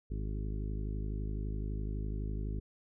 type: harmonic tone with a mistuned harmonic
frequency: 51.91 Hz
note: G#1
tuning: in tune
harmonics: 1 / 2 / 3 / 4 / 5 / 6 / 7 / 8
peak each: -35 / -41 / -45 / -47 / -49 / -51 / -52 / -53 dBFS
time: 0.1-2.6 s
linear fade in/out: 10 ms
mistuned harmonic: 8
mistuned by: +21 cents
effects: none